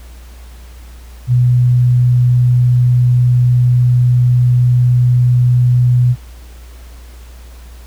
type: tone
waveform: sine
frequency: 123.47 Hz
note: B2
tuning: in tune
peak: -7 dBFS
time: 1.27-6.16 s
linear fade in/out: 50 ms
effects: added 60 Hz sine -32 dBFS peak until 7.86 s + pink hiss -44 dBFS RMS until 7.86 s